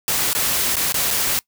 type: noise with dropouts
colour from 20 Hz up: white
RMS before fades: -20 dBFS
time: 0.08-1.39 s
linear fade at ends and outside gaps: 0 ms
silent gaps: 0.331-0.35 / 0.756-0.767 / 0.922-0.943 / 1.105-1.11 s
effects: noise-tail reverb RT60 0.1 s tail -23 dB re dry